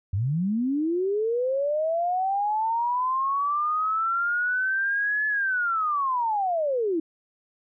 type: linear two-way sweep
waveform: sine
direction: up then down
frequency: 88.1 to 1724 to 307.9 Hz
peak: -22 dBFS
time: 0.13-7 s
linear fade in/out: 5 ms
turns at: 5.27 s
effects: none